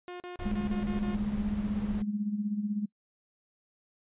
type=tone bursts; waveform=sawtooth; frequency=357.1 Hz; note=F4; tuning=39 cents sharp; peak=-35 dBFS; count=7; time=0.08-1.148 s; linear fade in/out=0 ms; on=120 ms; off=38 ms
type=noise; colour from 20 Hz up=brown; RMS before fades=-38 dBFS; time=0.39-2.02 s; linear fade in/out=0 ms
type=tone with tremolo; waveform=sine; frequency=207.7 Hz; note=G#3; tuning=in tune; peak=-26 dBFS; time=0.45-2.86 s; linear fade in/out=10 ms; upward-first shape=sine; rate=16 Hz; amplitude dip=65%
effects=noise-tail reverb RT60 0.1 s tail -25 dB re dry + resampled to 8000 Hz